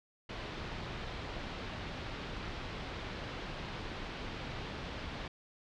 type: low-pass noise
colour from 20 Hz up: pink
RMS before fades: -42 dBFS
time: 0.29-5.28 s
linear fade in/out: 5 ms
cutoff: 4200 Hz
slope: 24 dB/octave
effects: none